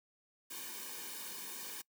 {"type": "noise with comb filter", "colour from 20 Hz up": "white", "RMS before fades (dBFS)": -45, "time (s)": [0.5, 1.82], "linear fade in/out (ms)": 10, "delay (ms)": 1.5, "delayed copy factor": -0.95, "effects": ["noise-tail reverb RT60 0.1 s tail -23 dB re dry", "high-pass 200 Hz 12 dB/octave"]}